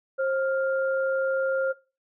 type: tone pair together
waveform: sine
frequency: 532.8 / 1400 Hz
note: C5 / F6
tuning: +31 / +4 cents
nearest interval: octave + perfect fourth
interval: 1673 cents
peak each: -23 / -31 dBFS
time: 0.18-1.73 s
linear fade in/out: 20 ms
effects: noise-tail reverb RT60 0.3 s tail -19 dB re dry